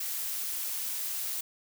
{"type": "noise", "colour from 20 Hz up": "blue", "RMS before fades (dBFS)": -34, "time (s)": [0, 1.41], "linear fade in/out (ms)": 5, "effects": []}